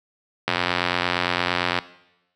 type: click train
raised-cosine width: 0.3 ms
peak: -4 dBFS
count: 117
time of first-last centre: 0.48-1.788 s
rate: 88.7 Hz
effects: noise-tail reverb RT60 0.9 s tail -18 dB re dry + high-pass 100 Hz 12 dB/octave